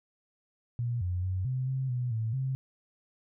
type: tone with pitch steps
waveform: sine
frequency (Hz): 119.6 / 89.8 / 93 / 129 / 132.1 / 123.8 / 111.7 / 132.3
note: A#2 / F2 / F#2 / C3 / C3 / B2 / A2 / C3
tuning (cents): +45 / +49 / +9 / -24 / +17 / +5 / +27 / +20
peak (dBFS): -28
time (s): 0.79-2.55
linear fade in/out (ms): 0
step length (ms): 220
effects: none